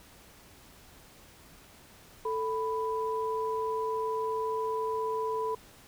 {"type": "tone pair together", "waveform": "sine", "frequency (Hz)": [441.4, 991.7], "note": ["A4", "B5"], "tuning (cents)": [5, 7], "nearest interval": "octave + major second", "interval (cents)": 1402, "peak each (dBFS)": [-31, -32], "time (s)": [2.25, 5.55], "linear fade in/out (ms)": 5, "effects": ["pink hiss -55 dBFS RMS until 5.87 s"]}